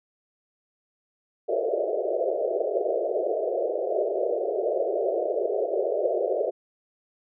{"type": "band-pass noise", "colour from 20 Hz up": "white", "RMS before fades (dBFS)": -26, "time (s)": [1.48, 6.51], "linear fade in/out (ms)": 20, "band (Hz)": [360, 670], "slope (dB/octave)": 96, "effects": []}